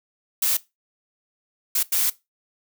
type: noise bursts at uneven times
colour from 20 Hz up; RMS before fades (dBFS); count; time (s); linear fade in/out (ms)
blue; -21; 3; 0.42-0.57 / 1.75-1.83 / 1.92-2.1; 5
effects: noise-tail reverb RT60 0.2 s tail -18 dB re dry